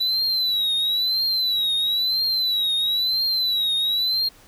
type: tone with vibrato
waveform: triangle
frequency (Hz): 3951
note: B7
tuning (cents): 0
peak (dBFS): -18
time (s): 0-4.29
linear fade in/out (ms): 10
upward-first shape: triangle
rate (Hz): 1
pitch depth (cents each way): 120
effects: pink hiss -51 dBFS RMS until 4.47 s